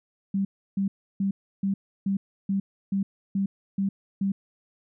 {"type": "tone bursts", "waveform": "sine", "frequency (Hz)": 196, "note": "G3", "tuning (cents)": 0, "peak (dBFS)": -22, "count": 10, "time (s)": [0.34, 4.32], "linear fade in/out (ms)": 5, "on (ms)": 110, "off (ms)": 320, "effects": []}